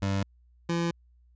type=tone pair in turn; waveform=25% pulse; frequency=98 / 169.66 Hz; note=G2 / F3; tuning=0 / -50 cents; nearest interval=minor seventh; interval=950 cents; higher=second; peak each=-22 dBFS; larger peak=neither; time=0.02-0.23 / 0.69-0.91 s; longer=second; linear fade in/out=5 ms; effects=added 60 Hz sine -57 dBFS peak until 1.35 s + resampled to 16000 Hz

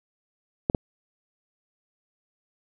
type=clicks; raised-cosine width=2 ms; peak=-8 dBFS; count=2; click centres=0.699 / 0.748 s; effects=none

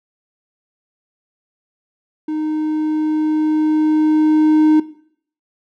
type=tone with level ramp; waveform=triangle; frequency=308.9 Hz; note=D#4; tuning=12 cents flat; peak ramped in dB=-17 to -7 dBFS; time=2.28-4.8 s; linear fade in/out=5 ms; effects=noise-tail reverb RT60 0.6 s tail -17 dB re dry

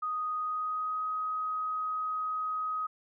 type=tone with pitch glide; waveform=sine; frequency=1244.5 to 1259.7 Hz; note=D#6 to D#6; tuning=0 to +21 cents; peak=-30 dBFS; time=0.02-2.87 s; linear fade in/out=10 ms; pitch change=+21 cents; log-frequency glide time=0.38-1.04 s; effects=none

